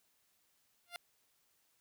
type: tone with exponential growth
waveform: 10% pulse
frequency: 698 Hz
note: F5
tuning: 1 cent flat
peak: -30 dBFS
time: 0.86-0.96 s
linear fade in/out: 1 ms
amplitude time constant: 20 ms
effects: white hiss -75 dBFS RMS until 1.8 s